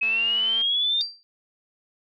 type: linear sweep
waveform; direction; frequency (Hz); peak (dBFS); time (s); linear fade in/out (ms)
sine; up; 2542 to 3668; -20; 0.01-1.02; 10
type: click train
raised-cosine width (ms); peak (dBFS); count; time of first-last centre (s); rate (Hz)
0.3; -26; 134; 0.03-0.616; 227
type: tone with exponential decay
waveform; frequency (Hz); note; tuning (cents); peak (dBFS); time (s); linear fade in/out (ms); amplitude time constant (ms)
sine; 4699; D8; 0; -21; 1.01-1.23; 0; 47
effects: none